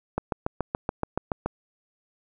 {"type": "click train", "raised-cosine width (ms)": 1, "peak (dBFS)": -11, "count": 10, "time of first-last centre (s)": [0.18, 1.46], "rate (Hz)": 7.03, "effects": []}